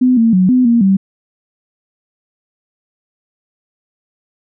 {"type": "tone with pitch steps", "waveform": "sine", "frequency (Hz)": [252.9, 227.8, 184.8, 252.7, 234.3, 193.1], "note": ["B3", "A#3", "F#3", "B3", "A#3", "G3"], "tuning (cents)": [41, -40, -2, 40, 9, -26], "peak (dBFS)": -7, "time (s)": [0.01, 0.97], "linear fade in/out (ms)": 10, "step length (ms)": 160, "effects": []}